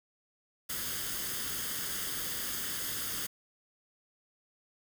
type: noise with comb filter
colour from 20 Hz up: white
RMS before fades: -36 dBFS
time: 0.69-3.27 s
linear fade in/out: 10 ms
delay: 0.61 ms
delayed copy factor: +0.6
effects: none